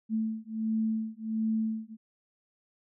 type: beating tone pair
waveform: sine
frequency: 220 / 221.4 Hz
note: A3 / A3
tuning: 0 / +11 cents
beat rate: 1.4 Hz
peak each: -31 / -31 dBFS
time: 0.09-1.97 s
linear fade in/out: 50 ms
effects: none